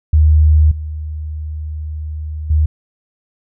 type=tone with level steps; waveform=sine; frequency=76.8 Hz; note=D#2; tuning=22 cents flat; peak=-6 / -21 / -9 dBFS; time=0.13-2.66 s; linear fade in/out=5 ms; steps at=0.71 / 2.5 s; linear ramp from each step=5 ms; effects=none